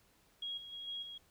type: tone with level steps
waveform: sine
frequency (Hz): 3297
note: G#7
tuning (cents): -13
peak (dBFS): -38 / -47 / -43 / -39 / -45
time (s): 0.42-1.18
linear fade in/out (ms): 5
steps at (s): 0.57 / 0.72 / 0.87 / 1.02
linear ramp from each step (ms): 10
effects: pink hiss -69 dBFS RMS until 1.3 s